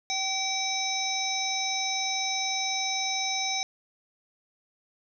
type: harmonic tone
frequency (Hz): 767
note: G5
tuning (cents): -38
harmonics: 1 / 3 / 5 / 7 / 8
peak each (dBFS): -33 / -33 / -33 / -33 / -33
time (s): 0.1-3.63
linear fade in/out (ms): 0
effects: none